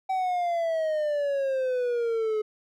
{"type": "exponential sweep", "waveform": "triangle", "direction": "down", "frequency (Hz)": [766, 424.5], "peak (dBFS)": -22, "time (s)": [0.09, 2.42], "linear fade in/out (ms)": 10, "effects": []}